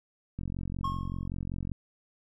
click train, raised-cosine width 5 ms, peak -23 dBFS, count 61, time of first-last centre 0.39-1.717 s, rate 45.2 Hz
triangle tone with exponential decay, 1082 Hz, C#6, 42 cents flat, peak -26 dBFS, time 0.84-1.28 s, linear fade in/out 5 ms, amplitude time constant 94 ms
effects none

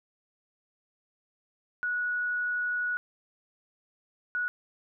sine tone bursts at uneven times, 1464 Hz, F#6, 19 cents flat, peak -27 dBFS, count 2, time 1.83-2.97 / 4.35-4.48 s, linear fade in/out 0 ms, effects none

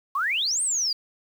sine exponential two-way sweep, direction up then down, 1046.5 to 8870 to 4655 Hz, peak -22 dBFS, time 0.15-0.93 s, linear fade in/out 5 ms, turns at 0.62 s, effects 8-bit

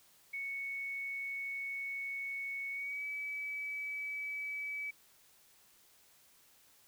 sine tone with pitch glide, 2217 to 2290 Hz, C#7 to D7, 0 to -44 cents, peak -37 dBFS, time 0.33-4.91 s, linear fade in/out 10 ms, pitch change +56 cents, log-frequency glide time 2.71-3.05 s, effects white hiss -65 dBFS RMS until 6.87 s

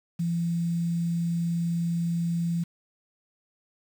sine tone with quantisation, 169.5 Hz, E3, 49 cents sharp, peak -24 dBFS, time 0.19-2.64 s, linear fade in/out 10 ms, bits 8, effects none

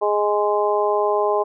harmonic tone, 207.7 Hz, G#3, in tune, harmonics 2 / 3 / 4 / 5, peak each -20 / -22 / -23 / -24 dBFS, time 0.01-1.44 s, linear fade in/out 20 ms, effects none

